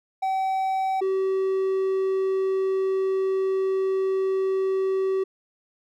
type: tone pair in turn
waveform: triangle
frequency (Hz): 765 / 382.5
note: G5 / G4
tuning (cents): -42 / -42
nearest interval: octave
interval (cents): 1200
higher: first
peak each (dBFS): -20 / -19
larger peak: second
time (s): 0.22-1.01 / 1.01-5.24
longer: second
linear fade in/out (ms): 10
effects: none